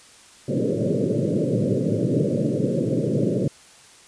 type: band-pass noise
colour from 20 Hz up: pink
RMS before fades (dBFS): -22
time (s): 0.48-3.48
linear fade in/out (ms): 5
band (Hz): 110 to 580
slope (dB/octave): 96
effects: white hiss -49 dBFS RMS until 4.07 s + resampled to 22050 Hz